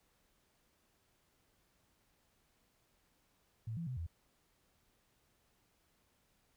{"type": "tone with pitch steps", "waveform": "sine", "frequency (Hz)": [112, 167.6, 127.5, 83.1], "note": ["A2", "E3", "C3", "E2"], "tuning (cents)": [31, 29, -44, 15], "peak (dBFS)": -38, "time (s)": [3.67, 4.066], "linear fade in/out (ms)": 5, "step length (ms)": 99, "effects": ["pink hiss -75 dBFS RMS until 6.56 s"]}